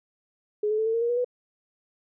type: tone with pitch steps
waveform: sine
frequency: 420 / 429.8 / 439.9 / 450.1 / 460.7 / 471.4 / 482.5 / 493.7 Hz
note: G#4 / A4 / A4 / A4 / A#4 / A#4 / B4 / B4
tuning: +19 / -41 / 0 / +39 / -20 / +19 / -40 / -1 cents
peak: -22 dBFS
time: 0.63-1.246 s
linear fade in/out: 5 ms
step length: 77 ms
effects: none